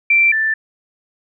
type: tone pair in turn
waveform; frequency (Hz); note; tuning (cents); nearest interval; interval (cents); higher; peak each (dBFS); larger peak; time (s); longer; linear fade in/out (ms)
sine; 2349 / 1767.4; D7 / A6; 0 / +7; perfect fourth; 493; first; -9 / -14; first; 0.1-0.32 / 0.32-0.54; neither; 5
effects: none